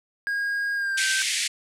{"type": "tone with pitch glide", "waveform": "triangle", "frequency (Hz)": [1632, 1556.5], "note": ["G#6", "G6"], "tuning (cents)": [-31, -13], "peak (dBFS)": -22, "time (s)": [0.27, 1.22], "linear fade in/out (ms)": 0, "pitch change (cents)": -82, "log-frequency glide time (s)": [0.75, 1.04]}
{"type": "band-pass noise", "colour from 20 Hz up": "pink", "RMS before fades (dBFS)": -26, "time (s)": [0.97, 1.48], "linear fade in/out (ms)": 10, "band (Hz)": [1900, 10000], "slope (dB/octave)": 48}
{"effects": []}